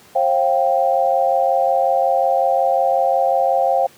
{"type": "chord", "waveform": "sine", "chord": "C suspended fourth", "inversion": "none", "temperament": "equal with one note detuned", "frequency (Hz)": [535.5, 698.5, 784], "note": ["C5", "F5", "G5"], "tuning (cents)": [40, 0, 0], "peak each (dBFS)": -18, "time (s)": [0.15, 3.87], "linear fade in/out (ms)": 10, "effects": ["pink hiss -47 dBFS RMS until 3.97 s", "high-pass 150 Hz 12 dB/octave"]}